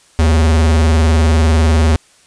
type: tone with vibrato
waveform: square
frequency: 78.9 Hz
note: D#2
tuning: 25 cents sharp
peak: -9 dBFS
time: 0.19-1.96 s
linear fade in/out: 0 ms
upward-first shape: square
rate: 20 Hz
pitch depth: 88 cents each way
effects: white hiss -49 dBFS RMS until 2.26 s + resampled to 22050 Hz